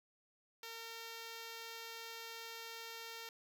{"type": "tone", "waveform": "5% pulse", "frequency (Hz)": 457.1, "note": "A#4", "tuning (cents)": -34, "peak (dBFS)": -35, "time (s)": [0.63, 3.29], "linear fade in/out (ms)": 2, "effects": []}